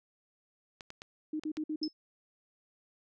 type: clicks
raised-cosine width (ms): 0.2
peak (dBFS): -27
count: 5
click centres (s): 0.808 / 0.904 / 1.019 / 1.436 / 1.57
type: tone bursts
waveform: sine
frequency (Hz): 308.5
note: D#4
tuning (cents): -15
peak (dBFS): -32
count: 5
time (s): 1.33-1.881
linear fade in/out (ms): 5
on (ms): 67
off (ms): 54
type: tone with exponential decay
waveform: sine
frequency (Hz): 5220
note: E8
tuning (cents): -18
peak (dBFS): -30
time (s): 1.83-1.93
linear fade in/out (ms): 1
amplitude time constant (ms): 20
effects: none